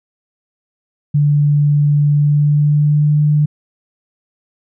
sine tone with pitch glide, 146.3 to 149.29 Hz, D3 to D3, -6 to +29 cents, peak -9 dBFS, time 1.14-3.46 s, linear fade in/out 10 ms, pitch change +35 cents, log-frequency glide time 2.14-3.2 s, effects none

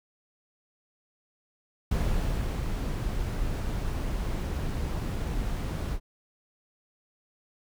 brown noise with ADSR envelope, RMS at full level -26 dBFS, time 1.91-6 s, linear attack 6 ms, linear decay 660 ms, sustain -4 dB, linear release 73 ms, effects none

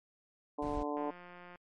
harmonic tone, 146.83 Hz, D3, in tune, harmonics 2 / 3 / 4 / 5 / 6 / 7, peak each -38 / -40 / -41 / -42 / -43 / -43 dBFS, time 0.58-1.11 s, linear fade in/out 10 ms
brown noise, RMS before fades -42 dBFS, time 0.62-0.83 s, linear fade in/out 5 ms
click train, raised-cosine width 0.5 ms, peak -37 dBFS, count 105, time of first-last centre 0.97-1.558 s, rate 177 Hz
effects MP3 48 kbps

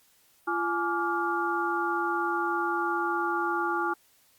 sine tone cluster, 343.8 / 843 / 1165 / 1408 Hz, F4 / G#5 / D6 / F6, -27 / +26 / -14 / +14 cents, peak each -31 dBFS, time 0.47-3.94 s, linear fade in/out 10 ms, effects white hiss -63 dBFS RMS until 4.38 s + Opus 48 kbps

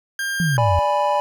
40% pulse tone, 1600 Hz, G6, 35 cents sharp, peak -21 dBFS, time 0.19-0.57 s, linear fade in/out 2 ms
sine exponential sweep, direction down, 179.3 to 81.8 Hz, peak -17 dBFS, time 0.4-0.79 s, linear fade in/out 0 ms
triangle chord, G# diminished, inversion second, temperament equal, 587.3 / 830.6 / 987.8 Hz, D5 / G#5 / B5, 0 / 0 / 0 cents, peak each -19 dBFS, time 0.58-1.2 s, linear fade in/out 0 ms
effects none

